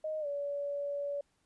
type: tone with pitch glide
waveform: sine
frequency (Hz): 622.3 to 570.7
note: D#5 to D5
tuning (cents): 0 to -50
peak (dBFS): -33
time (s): 0.04-1.21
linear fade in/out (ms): 5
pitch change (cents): -150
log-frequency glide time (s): 0.2-0.27
effects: pink hiss -75 dBFS RMS until 1.45 s + resampled to 24000 Hz